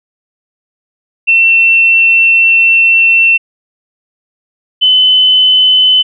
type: tone pair in turn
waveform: sine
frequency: 2698 / 3028 Hz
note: E7 / F#7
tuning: +40 / +39 cents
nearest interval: major second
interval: 199 cents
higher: second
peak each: -4 dBFS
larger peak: neither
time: 1.27-3.38 / 4.81-6.03 s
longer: first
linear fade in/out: 20 ms
effects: none